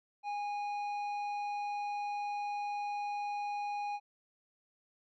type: tone with tanh clipping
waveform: sine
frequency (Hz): 822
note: G#5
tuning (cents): -18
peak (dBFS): -36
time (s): 0.23-4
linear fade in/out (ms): 50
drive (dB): 9
effects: none